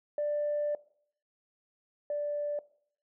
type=tone pair in turn; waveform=sine; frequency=590 / 586.3 Hz; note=D5 / D5; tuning=+8 / -3 cents; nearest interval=unison; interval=11 cents; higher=first; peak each=-27 / -29 dBFS; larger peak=first; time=0.18-0.75 / 2.1-2.59 s; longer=first; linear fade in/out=2 ms; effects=noise-tail reverb RT60 0.6 s tail -20 dB re dry + tanh soft clip ceiling -24 dBFS

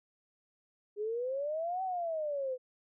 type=exponential two-way sweep; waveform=sine; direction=up then down; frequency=406.6 to 767 to 500 Hz; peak=-32 dBFS; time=0.96-2.58 s; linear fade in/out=50 ms; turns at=1.83 s; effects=none

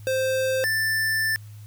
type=tone pair in turn; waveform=square; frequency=523.3 / 1769.3 Hz; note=C5 / A6; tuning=0 / +9 cents; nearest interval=octave + major sixth; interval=2109 cents; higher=second; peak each=-22 dBFS; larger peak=neither; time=0.07-0.64 / 0.64-1.36 s; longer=second; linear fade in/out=0 ms; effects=added 105 Hz sine -39 dBFS peak until 1.66 s + white hiss -56 dBFS RMS until 1.66 s

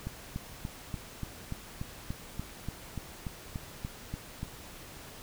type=click train; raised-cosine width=5 ms; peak=-23 dBFS; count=16; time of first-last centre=0.07-4.43 s; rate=3.44 Hz; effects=pink hiss -48 dBFS RMS until 5.22 s

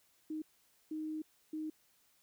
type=tone bursts at uneven times; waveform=sine; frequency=311.1 Hz; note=D#4; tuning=in tune; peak=-37 dBFS; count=3; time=0.3-0.42 / 0.91-1.22 / 1.53-1.7 s; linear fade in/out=5 ms; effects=white hiss -71 dBFS RMS until 2.22 s

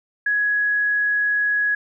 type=tone; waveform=sine; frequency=1673 Hz; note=G#6; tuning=12 cents sharp; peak=-17 dBFS; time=0.26-1.75 s; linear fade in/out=5 ms; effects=none

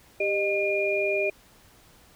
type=tone cluster; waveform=sine; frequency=396.3 / 614 / 2421 Hz; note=G4 / D#5 / D#7; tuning=+19 / -23 / -48 cents; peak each=-27 dBFS; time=0.2-1.3 s; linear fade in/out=5 ms; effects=pink hiss -56 dBFS RMS until 2.15 s

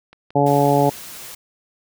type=click train; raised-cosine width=0.3 ms; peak=-27 dBFS; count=4; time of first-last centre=0.13-0.656 s; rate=5.7 Hz
type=harmonic tone; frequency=142.2 Hz; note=C#3; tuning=45 cents sharp; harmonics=1 / 2 / 3 / 4 / 5 / 6; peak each=-20 / -20 / -20 / -20 / -20 / -20 dBFS; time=0.35-0.9 s; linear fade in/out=10 ms
type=noise; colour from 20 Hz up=white; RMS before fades=-36 dBFS; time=0.46-1.35 s; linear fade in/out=5 ms
effects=none

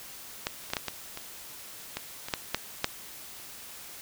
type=clicks; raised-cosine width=0.2 ms; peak=-11 / -30 / -23 / -10 / -11 / -13 / -20 / -14 / -19 / -9 / -8 / -7 dBFS; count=12; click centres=0.469 / 0.638 / 0.702 / 0.735 / 0.768 / 0.883 / 1.174 / 1.97 / 2.285 / 2.338 / 2.546 / 2.844 s; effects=white hiss -45 dBFS RMS until 4.01 s

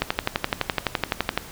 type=click train; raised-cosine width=0.3 ms; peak=-4 dBFS; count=17; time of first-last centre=0.02-1.376 s; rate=11.8 Hz; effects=pink hiss -41 dBFS RMS until 1.51 s

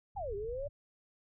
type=low-pass noise; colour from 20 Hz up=pink; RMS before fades=-46 dBFS; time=0.15-0.69 s; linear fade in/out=5 ms; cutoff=110 Hz; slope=24 dB/octave
type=exponential two-way sweep; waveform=sine; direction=down then up; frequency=855 to 392 to 592 Hz; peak=-36 dBFS; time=0.16-0.68 s; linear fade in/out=10 ms; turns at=0.35 s
effects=none

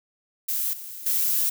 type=noise with level steps; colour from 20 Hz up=violet; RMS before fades=-26 / -38 / -23 dBFS; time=0.48-1.5 s; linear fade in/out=10 ms; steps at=0.73 / 1.06 s; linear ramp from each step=5 ms; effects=none

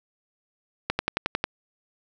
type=click train; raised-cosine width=0.3 ms; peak=-7 dBFS; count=7; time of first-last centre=0.9-1.441 s; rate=11.1 Hz; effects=none

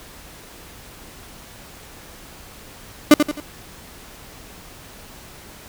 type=tone with echo; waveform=35% pulse; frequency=297.5 Hz; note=D4; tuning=22 cents sharp; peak=-3 dBFS; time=3.11-3.14 s; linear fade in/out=2 ms; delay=87 ms; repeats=3; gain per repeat=-8 dB; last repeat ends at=3.401 s; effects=pink hiss -42 dBFS RMS until 5.68 s

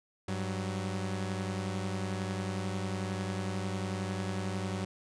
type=tone pair together; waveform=sawtooth; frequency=98.8 / 186.51 Hz; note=G2 / F#3; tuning=+14 / +14 cents; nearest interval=major seventh; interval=1100 cents; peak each=-31 / -32 dBFS; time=0.28-4.85 s; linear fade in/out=5 ms; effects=resampled to 22050 Hz

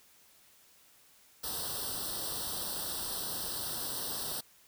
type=noise with comb filter; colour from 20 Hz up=white; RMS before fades=-37 dBFS; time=1.43-4.41 s; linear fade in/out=10 ms; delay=0.22 ms; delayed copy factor=+1; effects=white hiss -62 dBFS RMS until 4.67 s

